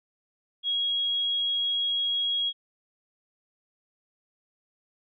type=tone; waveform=sine; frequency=3302 Hz; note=G#7; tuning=11 cents flat; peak=-24 dBFS; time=0.63-2.53 s; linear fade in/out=50 ms; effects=none